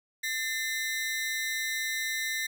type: ring-modulated tone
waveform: sawtooth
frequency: 1932 Hz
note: B6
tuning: 39 cents flat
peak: -23 dBFS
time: 0.23-2.47 s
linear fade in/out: 10 ms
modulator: 138 Hz
effects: none